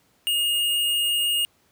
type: tone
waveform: square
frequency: 2849 Hz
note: F7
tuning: 34 cents sharp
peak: -21 dBFS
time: 0.27-1.45 s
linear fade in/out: 0 ms
effects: pink hiss -63 dBFS RMS until 1.71 s + high-pass 80 Hz 12 dB/octave